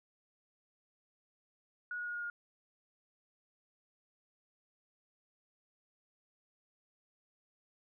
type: tone with pitch steps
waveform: sine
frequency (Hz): 1456 / 1447.6 / 1439.3 / 1431 / 1422.7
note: F#6 / F#6 / F#6 / F6 / F6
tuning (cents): -28 / -38 / -48 / +42 / +32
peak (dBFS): -37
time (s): 1.91-2.3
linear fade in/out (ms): 2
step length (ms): 78
effects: none